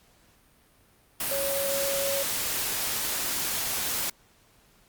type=tone in noise; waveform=sine; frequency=554.4 Hz; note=C#5; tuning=in tune; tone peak=-28 dBFS; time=1.31-2.23 s; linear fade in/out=5 ms; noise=white; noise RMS=-29 dBFS; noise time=1.2-4.1 s; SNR=-2 dB; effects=pink hiss -61 dBFS RMS until 4.88 s + Opus 48 kbps